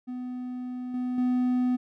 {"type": "tone with level steps", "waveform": "triangle", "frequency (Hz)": 250, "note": "B3", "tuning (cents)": 21, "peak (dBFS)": [-30, -25, -20], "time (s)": [0.07, 1.77], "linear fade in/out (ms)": 20, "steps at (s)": [0.94, 1.18], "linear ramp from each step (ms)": 2, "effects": []}